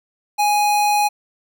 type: tone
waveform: square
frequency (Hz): 830.6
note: G#5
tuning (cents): 0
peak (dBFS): -15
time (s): 0.38-1.09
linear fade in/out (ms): 20
effects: none